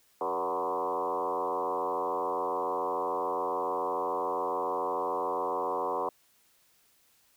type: tone with frequency modulation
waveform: sine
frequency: 740 Hz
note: F#5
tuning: in tune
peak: -28 dBFS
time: 0.21-6.09 s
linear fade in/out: 2 ms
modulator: 87 Hz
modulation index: 4.2
effects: white hiss -66 dBFS RMS until 7.36 s